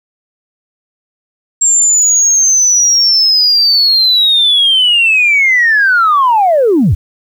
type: linear sweep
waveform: sine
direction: down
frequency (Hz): 7470 to 61.74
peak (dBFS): -5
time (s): 1.61-6.95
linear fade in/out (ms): 10
effects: tanh soft clip ceiling -2 dBFS + 7-bit